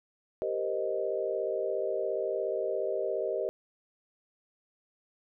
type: chord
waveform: sine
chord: C minor seventh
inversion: second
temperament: equal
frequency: 392 / 466.2 / 523.3 / 622.3 Hz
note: G4 / Bb4 / C5 / Eb5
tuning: 0 / 0 / 0 / 0 cents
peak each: -34 / -35 / -35 / -33 dBFS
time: 0.42-3.49 s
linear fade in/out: 0 ms
effects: none